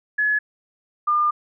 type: tone pair in turn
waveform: sine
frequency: 1700 / 1204.3 Hz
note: G#6 / D6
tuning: +40 / +43 cents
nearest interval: tritone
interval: 597 cents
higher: first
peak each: -17 / -16 dBFS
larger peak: second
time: 0.18-0.39 / 1.07-1.31 s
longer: second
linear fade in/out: 10 ms
effects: none